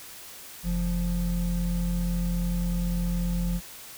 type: tone pair together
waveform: triangle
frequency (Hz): 45.06 / 174.61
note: F#1 / F3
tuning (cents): -45 / 0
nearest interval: octave + major seventh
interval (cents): 2345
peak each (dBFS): -25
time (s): 0.63-3.61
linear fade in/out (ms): 50
effects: white hiss -44 dBFS RMS until 3.97 s